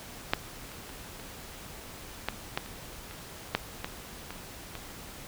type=clicks; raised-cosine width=0.3 ms; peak=-7 / -28 / -29 / -30 / -12 / -12 / -28 / -27 / -8 / -16 / -22 / -22 dBFS; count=12; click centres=0.335 / 0.717 / 0.893 / 1.198 / 2.286 / 2.575 / 2.661 / 3.111 / 3.55 / 3.845 / 4.306 / 4.753 s; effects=pink hiss -45 dBFS RMS until 5.27 s